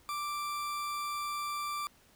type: tone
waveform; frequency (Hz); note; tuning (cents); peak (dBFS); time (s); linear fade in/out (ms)
40% pulse; 1174.7; D6; 0; -33; 0.09-1.87; 0
effects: pink hiss -63 dBFS RMS until 2.15 s